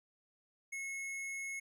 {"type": "tone", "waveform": "square", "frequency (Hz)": 2180, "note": "C#7", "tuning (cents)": -29, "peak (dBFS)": -40, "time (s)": [0.72, 1.6], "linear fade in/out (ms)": 10, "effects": ["resampled to 32000 Hz"]}